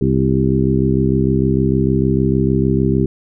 harmonic tone with a mistuned harmonic, 66.6 Hz, C2, 31 cents sharp, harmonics 1 / 2 / 3 / 4 / 5 / 6, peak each -22 / -17 / -18 / -20 / -21 / -20 dBFS, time 0.01-3.06 s, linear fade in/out 5 ms, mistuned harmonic 6, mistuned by -28 cents, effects none

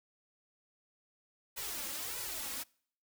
white noise with flanger, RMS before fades -40 dBFS, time 1.56-2.64 s, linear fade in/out 20 ms, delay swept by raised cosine 2 to 3.7 ms, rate 1.6 Hz, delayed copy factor +0.8, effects noise-tail reverb RT60 0.6 s tail -26 dB re dry

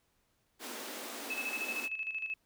pink high-pass noise, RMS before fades -43 dBFS, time 0.59-1.89 s, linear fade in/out 50 ms, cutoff 220 Hz, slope 96 dB/octave
sine tone with tremolo, 2600 Hz, E7, 24 cents flat, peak -33 dBFS, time 1.3-2.34 s, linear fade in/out 5 ms, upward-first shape square, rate 13 Hz, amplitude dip 60%
effects pink hiss -75 dBFS RMS until 2.45 s

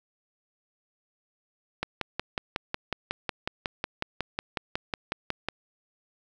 click train, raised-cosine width 0.3 ms, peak -12 dBFS, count 21, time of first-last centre 1.83-5.486 s, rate 5.47 Hz, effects 9-bit

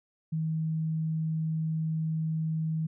sine tone, 159.2 Hz, D#3, 40 cents sharp, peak -27 dBFS, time 0.32-2.87 s, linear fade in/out 10 ms, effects none

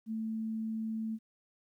sine tone, 221.4 Hz, A3, 11 cents sharp, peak -33 dBFS, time 0.06-1.19 s, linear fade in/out 50 ms, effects 12-bit

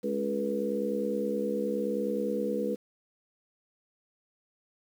harmonic tone with a mistuned harmonic, 69.6 Hz, C#2, 8 cents sharp, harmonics 3 / 4 / 5 / 6 / 7, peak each -33 / -36 / -38 / -36 / -31 dBFS, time 0.03-2.76 s, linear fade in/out 20 ms, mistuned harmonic 6, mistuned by +36 cents, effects 9-bit

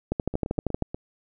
two click trains, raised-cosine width 2 ms, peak -11 / -18 dBFS, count 10 / 6, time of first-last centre 0.12-0.823 / 0.34-0.945 s, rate 12.8 / 8.26 Hz, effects none

